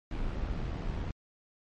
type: noise with amplitude modulation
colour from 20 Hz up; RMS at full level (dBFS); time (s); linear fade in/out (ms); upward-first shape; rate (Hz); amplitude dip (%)
brown; -32; 0.11-1.11; 2; sine; 77.6; 40
effects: low-pass 4000 Hz 12 dB/octave + MP3 48 kbps